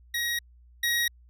25% pulse tone pair in turn, 1893 / 1893 Hz, A#6 / A#6, +26 / +26 cents, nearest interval unison, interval 0 cents, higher neither, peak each -23 / -20 dBFS, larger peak second, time 0.14-0.39 / 0.83-1.08 s, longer neither, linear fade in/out 5 ms, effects added 60 Hz sine -52 dBFS peak until 1.29 s

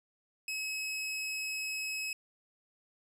sawtooth tone, 2565 Hz, E7, 48 cents flat, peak -31 dBFS, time 0.48-2.13 s, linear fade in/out 2 ms, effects low-pass 12000 Hz 12 dB/octave

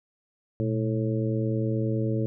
harmonic tone with a mistuned harmonic, 109.5 Hz, A2, 8 cents flat, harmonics 1 / 2 / 3 / 4 / 5, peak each -26 / -31 / -31 / -33 / -35 dBFS, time 0.6-2.26 s, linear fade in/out 0 ms, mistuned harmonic 1, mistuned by +140 cents, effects none

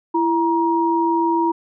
sine tone pair together, 334.1 / 946.7 Hz, E4 / A#5, +23 / +26 cents, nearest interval octave + tritone, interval 1803 cents, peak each -18 dBFS, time 0.14-1.52 s, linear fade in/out 10 ms, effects none

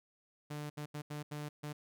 sawtooth tone bursts at uneven times, 148.5 Hz, D3, 20 cents sharp, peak -36 dBFS, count 6, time 0.5-0.7 / 0.77-0.86 / 0.94-1.02 / 1.1-1.23 / 1.31-1.49 / 1.63-1.73 s, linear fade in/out 10 ms, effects none

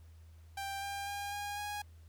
sawtooth tone with pitch steps, 789 / 798.2 / 807.4 / 816.8 / 826.3 Hz, G5 / G5 / G#5 / G#5 / G#5, +11 / +31 / -49 / -29 / -9 cents, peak -34 dBFS, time 0.57-1.82 s, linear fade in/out 5 ms, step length 250 ms, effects added 81 Hz sine -53 dBFS peak until 2.08 s + pink hiss -70 dBFS RMS until 2.08 s

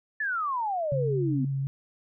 sine exponential sweep, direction down, 1778 to 246.9 Hz, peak -26 dBFS, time 0.2-1.45 s, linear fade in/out 5 ms
sine tone with vibrato, 137.4 Hz, C#3, 15 cents flat, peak -26 dBFS, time 0.92-1.67 s, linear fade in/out 0 ms, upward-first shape square, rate 4.2 Hz, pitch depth 15 cents each way
effects none

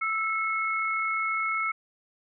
sine tone pair together, 1318.5 / 2184 Hz, E6 / C#7, 0 / -26 cents, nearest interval major sixth, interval 874 cents, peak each -28 dBFS, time 0.01-1.72 s, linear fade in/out 10 ms, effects none

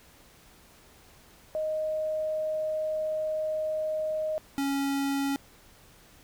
sine / square tone pair in turn, 622.3 / 277.2 Hz, D#5 / C#4, 0 / 0 cents, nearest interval octave + major second, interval 1400 cents, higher first, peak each -27 dBFS, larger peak neither, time 1.55-4.38 / 4.58-5.36 s, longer first, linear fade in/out 0 ms, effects pink hiss -56 dBFS RMS until 6.23 s

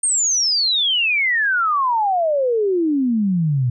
sine exponential sweep, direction down, 8800 to 118.8 Hz, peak -15 dBFS, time 0.03-3.7 s, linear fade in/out 5 ms, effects none

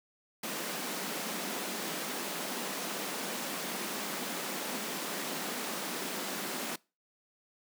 pink high-pass noise, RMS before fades -37 dBFS, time 0.43-6.76 s, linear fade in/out 5 ms, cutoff 180 Hz, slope 48 dB/octave, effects noise-tail reverb RT60 0.3 s tail -24 dB re dry

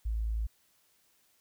sine tone, 55 Hz, A1, in tune, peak -29 dBFS, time 0.05-0.47 s, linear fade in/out 10 ms, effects white hiss -69 dBFS RMS until 1.4 s

